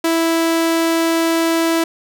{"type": "tone", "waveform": "sawtooth", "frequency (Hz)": 329.6, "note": "E4", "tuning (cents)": 0, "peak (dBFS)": -10, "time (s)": [0.04, 1.84], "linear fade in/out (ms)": 5, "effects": []}